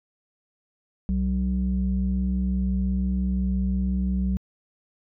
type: tone pair together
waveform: sine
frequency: 63.5 / 189.3 Hz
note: B1 / F#3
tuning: +49 / +40 cents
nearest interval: octave + perfect fifth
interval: 1891 cents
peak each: -23 / -23 dBFS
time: 1.09-4.37 s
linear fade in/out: 0 ms
effects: tanh soft clip ceiling -16 dBFS